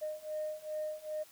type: beating tone pair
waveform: sine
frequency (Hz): 613 / 615.5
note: D#5 / D#5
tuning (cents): -26 / -19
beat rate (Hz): 2.5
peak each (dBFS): -39 / -38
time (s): 0.01-1.24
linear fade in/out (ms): 20
effects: tanh soft clip ceiling -30 dBFS + white hiss -59 dBFS RMS until 1.31 s